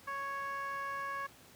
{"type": "tone with band-pass filter", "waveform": "15% pulse", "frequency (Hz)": 554.4, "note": "C#5", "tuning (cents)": 0, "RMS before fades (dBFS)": -39, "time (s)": [0.07, 1.27], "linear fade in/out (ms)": 10, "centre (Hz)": 1300, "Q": 3, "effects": ["pink hiss -58 dBFS RMS until 1.55 s", "high-pass 80 Hz 12 dB/octave"]}